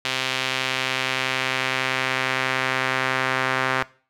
sawtooth tone with band-pass filter sweep, 130.81 Hz, C3, in tune, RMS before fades -24 dBFS, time 0.05-3.83 s, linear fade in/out 0 ms, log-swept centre 3100 to 1600 Hz, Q 1.4, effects noise-tail reverb RT60 0.4 s tail -20 dB re dry

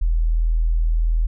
sine tone, 40.75 Hz, E1, 19 cents flat, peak -15 dBFS, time 0.01-1.27 s, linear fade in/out 10 ms, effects none

